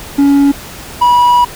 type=tone pair in turn; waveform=triangle; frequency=281.2 / 973 Hz; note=C#4 / B5; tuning=+25 / -26 cents; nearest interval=octave + major sixth; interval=2149 cents; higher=second; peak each=-3 dBFS; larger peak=neither; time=0.18-0.52 / 1.01-1.45 s; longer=second; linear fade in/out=10 ms; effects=pink hiss -29 dBFS RMS until 1.55 s